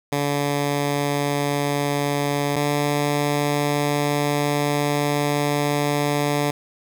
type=tone pair in turn; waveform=10% pulse; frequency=143.7 / 145.62 Hz; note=D3 / D3; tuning=-37 / -14 cents; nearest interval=unison; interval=23 cents; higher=second; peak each=-12 / -11 dBFS; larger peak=second; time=0.12-2.56 / 2.56-6.51 s; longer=second; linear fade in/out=5 ms; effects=none